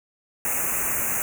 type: band-stop noise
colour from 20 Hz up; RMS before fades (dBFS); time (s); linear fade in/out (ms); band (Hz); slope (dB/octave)
white; -25; 0.45-1.22; 0; 2700 to 6200; 96
effects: none